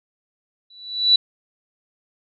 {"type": "tone with exponential growth", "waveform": "sine", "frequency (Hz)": 3951, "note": "B7", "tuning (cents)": 0, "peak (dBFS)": -8, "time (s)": [0.7, 1.16], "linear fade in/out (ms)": 5, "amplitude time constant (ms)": 100, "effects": []}